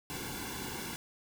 pink noise with comb filter, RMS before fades -40 dBFS, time 0.1-0.96 s, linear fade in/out 0 ms, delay 1.6 ms, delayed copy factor -0.8, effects none

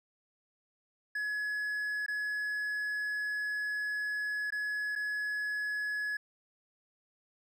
triangle tone with dropouts, 1692 Hz, G#6, 32 cents sharp, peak -30 dBFS, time 1.15-6.17 s, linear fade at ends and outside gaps 5 ms, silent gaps 2.063-2.081 / 4.505-4.522 / 4.954-4.959 s, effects none

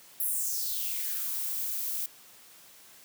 violet noise with high-pass filter sweep, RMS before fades -32 dBFS, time 0.2-2.06 s, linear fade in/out 2 ms, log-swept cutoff 12000 to 200 Hz, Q 3.6, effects white hiss -54 dBFS RMS until 3.04 s + high-pass 100 Hz 12 dB/octave

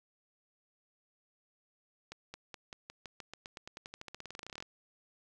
accelerating click train, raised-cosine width 0.2 ms, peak -27 dBFS, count 30, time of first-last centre 2.12-4.625 s, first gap 220 ms, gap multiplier 0.92, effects none

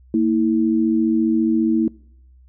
sine tone pair together, 228.7 / 323.4 Hz, A#3 / E4, -33 / -33 cents, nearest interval tritone, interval 600 cents, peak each -17 dBFS, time 0.14-1.88 s, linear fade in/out 2 ms, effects noise-tail reverb RT60 0.7 s tail -24 dB re dry + added 63 Hz sine -46 dBFS peak until 2.48 s

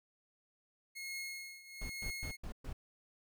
sawtooth tone with tremolo, 2162 Hz, C#7, 44 cents flat, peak -36 dBFS, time 0.95-2.37 s, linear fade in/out 20 ms, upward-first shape triangle, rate 1.1 Hz, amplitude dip 85%
brown noise bursts, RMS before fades -42 dBFS, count 5, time 1.81-2.73 s, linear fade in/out 5 ms, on 88 ms, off 120 ms
effects none

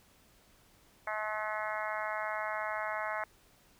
harmonic tone, 214.2 Hz, A3, 46 cents flat, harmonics 3 / 4 / 5 / 6 / 7 / 8 / 9 / 10, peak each -39 / -40 / -41 / -42 / -42 / -43 / -44 / -44 dBFS, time 1.07-3.24 s, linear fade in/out 2 ms, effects pink hiss -64 dBFS RMS until 3.79 s

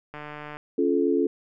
click train, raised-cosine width 0.5 ms, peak -23 dBFS, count 65, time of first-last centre 0.14-0.57 s, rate 149 Hz
sine chord, Db augmented, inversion none, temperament just, 277.2 / 346.5 / 433.1 Hz, Db4 / F4 / A4, 0 / -14 / -27 cents, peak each -24 dBFS, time 0.78-1.27 s, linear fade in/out 5 ms
effects none

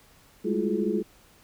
sine tone cluster, 200.1 / 213.6 / 333.9 / 359.5 / 425.4 Hz, G3 / G#3 / E4 / F#4 / G#4, +36 / +49 / +22 / -50 / +42 cents, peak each -30 dBFS, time 0.44-1.03 s, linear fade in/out 20 ms, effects pink hiss -57 dBFS RMS until 1.43 s

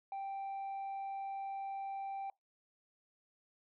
sine tone, 784 Hz, G5, in tune, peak -36 dBFS, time 0.12-2.3 s, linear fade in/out 2 ms, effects noise-tail reverb RT60 0.2 s tail -26 dB re dry + tanh soft clip ceiling -38 dBFS

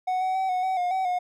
triangle tone with pitch steps, 740 / 750 / 762 / 734 / 755 / 715 / 758 / 721 Hz, F#5 / F#5 / G5 / F#5 / F#5 / F5 / F#5 / F#5, 0 / +23 / -49 / -14 / +35 / +41 / +42 / -45 cents, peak -21 dBFS, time 0.07-1.19 s, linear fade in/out 10 ms, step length 140 ms, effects none

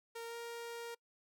sawtooth tone with pitch glide, 462.5 to 468.1 Hz, A#4 to A#4, -14 to +7 cents, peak -39 dBFS, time 0.15-0.95 s, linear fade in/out 10 ms, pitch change +21 cents, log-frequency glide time 0.26-0.36 s, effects noise-tail reverb RT60 0.1 s tail -25 dB re dry

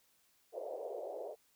white band-pass noise, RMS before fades -43 dBFS, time 0.52-1.36 s, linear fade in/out 50 ms, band 410 to 670 Hz, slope 48 dB/octave, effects white hiss -72 dBFS RMS until 1.55 s

